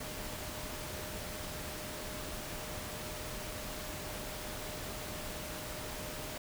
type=tone in noise; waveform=sine; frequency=610 Hz; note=D#5; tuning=34 cents flat; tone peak=-49 dBFS; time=0-6.38 s; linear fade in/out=5 ms; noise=pink; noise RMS=-42 dBFS; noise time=0-6.38 s; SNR=-10 dB; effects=none